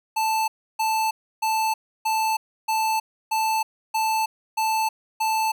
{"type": "tone bursts", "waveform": "square", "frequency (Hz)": 880, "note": "A5", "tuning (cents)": 0, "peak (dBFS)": -21, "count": 9, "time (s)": [0.16, 5.52], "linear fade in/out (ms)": 10, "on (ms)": 320, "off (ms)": 310, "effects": []}